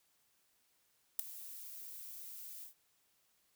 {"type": "noise with ADSR envelope", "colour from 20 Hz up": "violet", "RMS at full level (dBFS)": -28, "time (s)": [1.19, 2.74], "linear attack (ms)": 4, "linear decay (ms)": 5, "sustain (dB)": -21, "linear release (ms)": 110, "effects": ["white hiss -75 dBFS RMS until 3.55 s"]}